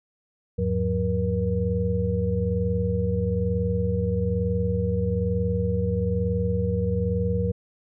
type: tone cluster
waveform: sine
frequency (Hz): 82.9 / 104 / 180.3 / 475.7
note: E2 / G#2 / F#3 / A#4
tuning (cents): +10 / +3 / -45 / +35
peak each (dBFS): -27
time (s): 0.58-7.52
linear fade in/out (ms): 10
effects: none